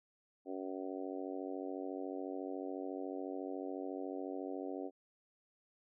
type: harmonic tone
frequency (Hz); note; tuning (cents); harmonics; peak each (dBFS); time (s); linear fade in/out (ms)
94; F#2; +28; 3 / 4 / 5 / 6 / 7 / 8; -43 / -45 / -47 / -49 / -50 / -51; 0.45-4.91; 50
effects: none